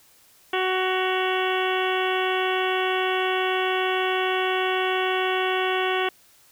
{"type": "harmonic tone with a mistuned harmonic", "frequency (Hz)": 372.8, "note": "F#4", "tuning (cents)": 13, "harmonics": [1, 2, 3, 4, 5, 6, 7, 8, 9], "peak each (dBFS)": [-25, -28, -30, -31, -32, -33, -33, -34, -35], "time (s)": [0.53, 6.09], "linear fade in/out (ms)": 5, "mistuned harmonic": 7, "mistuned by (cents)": 74, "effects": ["white hiss -56 dBFS RMS until 6.51 s"]}